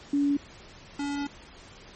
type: tone pair in turn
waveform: sine / square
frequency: 284.8 / 284.8 Hz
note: C#4 / C#4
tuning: +47 / +47 cents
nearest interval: unison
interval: 0 cents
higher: neither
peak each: -21 / -29 dBFS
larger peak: first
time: 0.13-0.37 / 0.99-1.27 s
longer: second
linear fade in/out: 5 ms
effects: pink hiss -49 dBFS RMS until 1.95 s + MP3 32 kbps